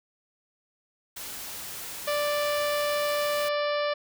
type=noise; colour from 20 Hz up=white; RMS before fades=-38 dBFS; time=1.16-3.49 s; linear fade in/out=10 ms
type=harmonic tone; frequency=587.3 Hz; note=D5; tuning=in tune; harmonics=1 / 2 / 3 / 4 / 5 / 6 / 7 / 8 / 9; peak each=-26 / -32 / -36 / -38 / -40 / -42 / -43 / -44 / -45 dBFS; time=2.07-3.94 s; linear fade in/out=10 ms
effects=none